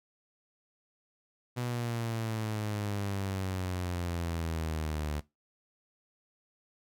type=exponential sweep; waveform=sawtooth; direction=down; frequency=123.47 to 74 Hz; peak=-28 dBFS; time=1.56-5.21 s; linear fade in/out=20 ms; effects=noise-tail reverb RT60 0.2 s tail -19 dB re dry